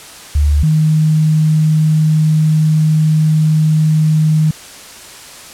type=tone pair in turn; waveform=sine; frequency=73.42 / 155.57 Hz; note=D2 / D#3; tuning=0 / 0 cents; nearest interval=octave + minor second; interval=1300 cents; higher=second; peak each=-8 dBFS; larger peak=neither; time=0.35-0.63 / 0.63-4.51 s; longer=second; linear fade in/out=5 ms; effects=white hiss -34 dBFS RMS until 5.53 s + low-pass 10000 Hz 12 dB/octave